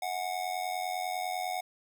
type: tone with amplitude modulation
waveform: square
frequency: 733 Hz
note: F#5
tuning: 16 cents flat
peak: -29 dBFS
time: 0.02-1.61 s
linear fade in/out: 5 ms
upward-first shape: sine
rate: 90 Hz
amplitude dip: 75%
effects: none